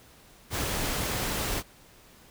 pink noise, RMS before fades -30 dBFS, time 0.5-1.63 s, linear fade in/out 50 ms, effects pink hiss -55 dBFS RMS until 2.3 s

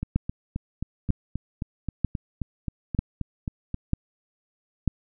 two click trains, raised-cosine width 5 ms, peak -9 / -16 dBFS, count 6 / 15, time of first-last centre 0.16-4.877 / 0.03-3.744 s, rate 1.06 / 3.77 Hz, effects none

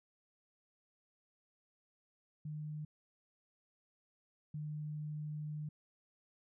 sine tone pair in turn, 151.8 / 151.08 Hz, D#3 / D3, -42 / +49 cents, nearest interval unison, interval 9 cents, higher first, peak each -40 / -39 dBFS, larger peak second, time 2.45-2.85 / 4.54-5.69 s, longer second, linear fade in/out 5 ms, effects none

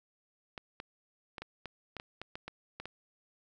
clicks, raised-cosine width 0.3 ms, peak -25 dBFS, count 12, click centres 0.578 / 0.801 / 1.382 / 1.42 / 1.657 / 1.967 / 1.999 / 2.216 / 2.355 / 2.48 / 2.8 / 2.856 s, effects none

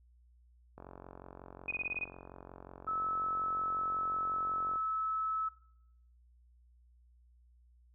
click train, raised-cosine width 1 ms, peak -34 dBFS, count 182, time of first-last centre 0.78-4.758 s, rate 45.5 Hz
sine tone bursts, 2489 Hz, D#7, in tune, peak -32 dBFS, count 7, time 1.68-2.044 s, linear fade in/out 5 ms, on 34 ms, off 21 ms
sine tone, 1300 Hz, E6, 24 cents flat, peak -32 dBFS, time 2.87-5.49 s, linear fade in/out 10 ms
effects noise-tail reverb RT60 0.7 s tail -18 dB re dry + added 60 Hz sine -61 dBFS peak until 7.94 s

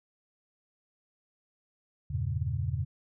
sine chord, E diminished seventh, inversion none, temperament equal, 82.41 / 98 / 116.54 / 138.59 Hz, E2 / G2 / Bb2 / Db3, 0 / 0 / 0 / 0 cents, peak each -34 dBFS, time 2.1-2.85 s, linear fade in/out 10 ms, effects none

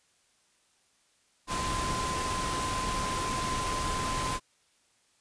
sine tone in noise, 1031 Hz, C6, 26 cents flat, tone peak -32 dBFS, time 1.47-4.4 s, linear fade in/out 50 ms, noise pink, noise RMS -33 dBFS, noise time 1.47-4.4 s, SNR -2 dB, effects white hiss -68 dBFS RMS until 5.2 s + resampled to 22050 Hz

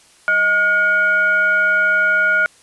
sine tone with frequency modulation, 1434 Hz, F6, 45 cents sharp, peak -12 dBFS, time 0.28-2.46 s, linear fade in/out 0 ms, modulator 808 Hz, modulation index 0.48, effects white hiss -50 dBFS RMS until 2.62 s + resampled to 24000 Hz

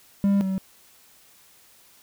triangle tone pair in turn, 199.1 / 190.78 Hz, G3 / G3, +27 / -47 cents, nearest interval minor second, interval 74 cents, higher first, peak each -15 / -21 dBFS, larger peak first, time 0.24-0.41 / 0.41-0.58 s, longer neither, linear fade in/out 0 ms, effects white hiss -55 dBFS RMS until 2.02 s

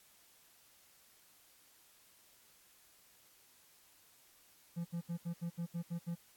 triangle tone bursts, 170.4 Hz, F3, 42 cents flat, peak -34 dBFS, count 9, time 4.76-6.155 s, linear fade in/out 20 ms, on 91 ms, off 72 ms, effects white hiss -65 dBFS RMS until 6.36 s + AAC 64 kbps

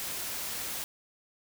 white noise, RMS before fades -36 dBFS, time 0-0.84 s, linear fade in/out 0 ms, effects none

